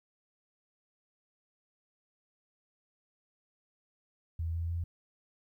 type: tone with pitch steps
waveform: sine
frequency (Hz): 82.41 / 83.71 / 85.02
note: E2 / E2 / F2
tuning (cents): 0 / +27 / -46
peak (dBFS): -31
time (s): 4.39-4.84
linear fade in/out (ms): 5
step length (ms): 150
effects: 12-bit